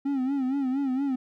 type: tone with vibrato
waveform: triangle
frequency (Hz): 268.1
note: C4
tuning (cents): +42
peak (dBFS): -22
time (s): 0.05-1.16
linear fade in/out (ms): 10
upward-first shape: sine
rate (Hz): 4.3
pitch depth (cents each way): 98
effects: none